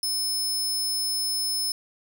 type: tone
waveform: sawtooth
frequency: 5220 Hz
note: E8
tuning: 18 cents flat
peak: -22 dBFS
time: 0.03-1.72 s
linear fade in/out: 2 ms
effects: none